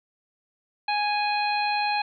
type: harmonic tone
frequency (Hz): 830.6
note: G#5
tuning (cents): 0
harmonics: 1 / 2 / 3 / 4 / 5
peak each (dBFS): -24 / -34 / -29 / -42 / -32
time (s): 0.88-2.02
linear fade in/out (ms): 5
effects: none